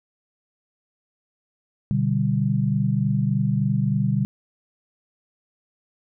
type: chord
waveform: sine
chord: G major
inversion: first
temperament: equal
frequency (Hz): 123.47 / 146.83 / 196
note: B2 / D3 / G3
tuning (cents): 0 / 0 / 0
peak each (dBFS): -23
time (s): 1.91-4.25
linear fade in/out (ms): 0
effects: none